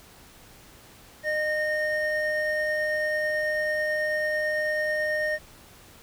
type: tone pair together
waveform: triangle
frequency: 611 / 1842.1 Hz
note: D#5 / A#6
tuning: -32 / -21 cents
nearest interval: octave + perfect fifth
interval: 1911 cents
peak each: -25 dBFS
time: 1.23-5.39 s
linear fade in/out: 50 ms
effects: pink hiss -51 dBFS RMS until 6.02 s